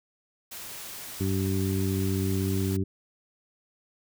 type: noise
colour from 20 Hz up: white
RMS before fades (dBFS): -40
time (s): 0.51-2.77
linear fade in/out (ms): 10
type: harmonic tone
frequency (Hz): 96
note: G2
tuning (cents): -36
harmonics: 1 / 2 / 3 / 4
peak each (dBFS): -27 / -30 / -32 / -33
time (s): 1.2-2.84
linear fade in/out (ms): 10
effects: none